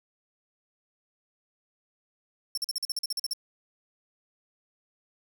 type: tone bursts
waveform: sawtooth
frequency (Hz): 5420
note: E8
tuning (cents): +47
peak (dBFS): -25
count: 12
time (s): 2.55-3.334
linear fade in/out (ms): 2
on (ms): 25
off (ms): 44
effects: none